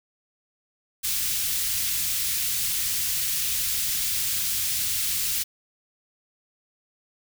white band-stop noise, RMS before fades -26 dBFS, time 1.03-5.44 s, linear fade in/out 20 ms, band 120 to 2500 Hz, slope 12 dB/octave, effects none

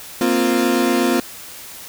35% pulse chord, Bb suspended second, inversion none, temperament equal, 233.1 / 261.6 / 349.2 Hz, Bb3 / C4 / F4, 0 / 0 / 0 cents, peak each -19 / -17 / -17 dBFS, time 0.21-1.2 s, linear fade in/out 2 ms, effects white hiss -36 dBFS RMS until 1.88 s

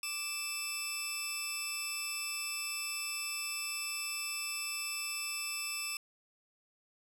15% pulse tone pair together, 1174.7 / 2639 Hz, D6 / E7, 0 / +1 cents, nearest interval octave + major second, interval 1401 cents, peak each -39 / -29 dBFS, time 0.03-5.97 s, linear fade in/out 2 ms, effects none

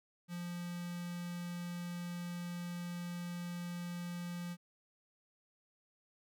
square tone with notch filter, 174.61 Hz, F3, in tune, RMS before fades -42 dBFS, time 0.28-4.57 s, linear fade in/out 50 ms, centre 630 Hz, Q 1, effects none

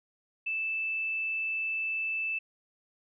sine tone, 2637 Hz, E7, in tune, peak -29 dBFS, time 0.46-2.39 s, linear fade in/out 10 ms, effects none

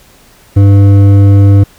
sine tone with hard clipping, 99.6 Hz, G2, 28 cents sharp, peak -3 dBFS, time 0.56-1.64 s, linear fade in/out 10 ms, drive 9 dB, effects pink hiss -42 dBFS RMS until 1.78 s

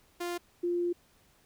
sawtooth / sine tone pair in turn, 349.2 / 349.2 Hz, F4 / F4, 0 / 0 cents, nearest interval unison, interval 0 cents, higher neither, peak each -29 / -27 dBFS, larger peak second, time 0.2-0.38 / 0.63-0.93 s, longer second, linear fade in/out 10 ms, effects pink hiss -65 dBFS RMS until 1.45 s

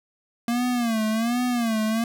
square tone with vibrato, 232 Hz, A#3, 8 cents flat, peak -22 dBFS, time 0.48-2.04 s, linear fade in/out 2 ms, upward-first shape sine, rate 1.3 Hz, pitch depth 120 cents each way, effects none

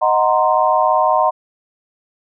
sine chord, C half-diminished seventh, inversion first, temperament equal, 622.3 / 740 / 932.3 / 1046.5 Hz, Eb5 / Gb5 / Bb5 / C6, 0 / 0 / 0 / 0 cents, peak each -17 dBFS, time 0.01-1.31 s, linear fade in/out 20 ms, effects none

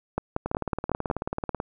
two click trains, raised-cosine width 1 ms, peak -14 / -11 dBFS, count 22 / 6, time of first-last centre 0.46-1.601 / 0.18-1.101 s, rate 18.4 / 5.43 Hz, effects none

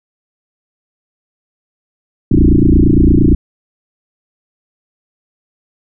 sine tone with frequency modulation, 130.81 Hz, C3, in tune, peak -5 dBFS, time 2.31-3.35 s, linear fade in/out 5 ms, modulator 28.7 Hz, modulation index 7.2, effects none

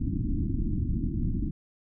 pink low-pass noise, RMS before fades -28 dBFS, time 0-1.51 s, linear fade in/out 10 ms, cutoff 330 Hz, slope 96 dB/octave, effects none

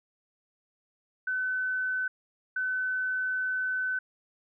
sine tone bursts at uneven times, 1513 Hz, F#6, 38 cents sharp, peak -27 dBFS, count 2, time 1.27-2.08 / 2.56-3.99 s, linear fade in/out 5 ms, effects none

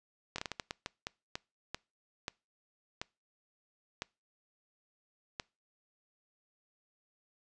slowing click train, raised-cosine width 0.2 ms, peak -19 dBFS, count 15, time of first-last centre 0.36-5.398 s, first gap 23 ms, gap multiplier 1.37, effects noise-tail reverb RT60 0.3 s tail -25 dB re dry + resampled to 22050 Hz

